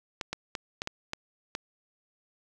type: clicks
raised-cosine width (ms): 0.2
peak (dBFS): -15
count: 7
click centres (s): 0.212 / 0.33 / 0.552 / 0.819 / 0.874 / 1.134 / 1.551
effects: none